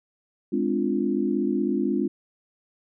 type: chord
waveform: sine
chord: D half-diminished seventh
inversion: second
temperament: equal with one note detuned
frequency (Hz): 207.7 / 257.1 / 293.7 / 349.2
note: Ab3 / C4 / D4 / F4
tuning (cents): 0 / -30 / 0 / 0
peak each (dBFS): -27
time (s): 0.52-2.08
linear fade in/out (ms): 10
effects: none